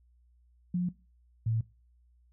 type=tone pair in turn; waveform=sine; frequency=178.2 / 112.28 Hz; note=F3 / A2; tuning=+35 / +36 cents; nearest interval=minor sixth; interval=799 cents; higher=first; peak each=-26 dBFS; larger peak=neither; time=0.74-0.89 / 1.46-1.61 s; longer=neither; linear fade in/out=5 ms; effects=noise-tail reverb RT60 0.3 s tail -20 dB re dry + added 60 Hz sine -61 dBFS peak until 2.32 s